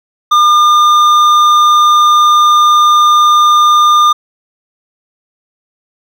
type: tone with hard clipping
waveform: sine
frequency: 1206 Hz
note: D6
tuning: 46 cents sharp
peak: -6 dBFS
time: 0.31-4.13 s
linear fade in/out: 10 ms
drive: 8 dB
effects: none